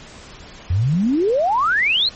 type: exponential sweep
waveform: sine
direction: up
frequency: 82.41 to 4300 Hz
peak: -14 dBFS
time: 0.7-2.09 s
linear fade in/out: 5 ms
effects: pink hiss -40 dBFS RMS until 2.15 s + MP3 32 kbps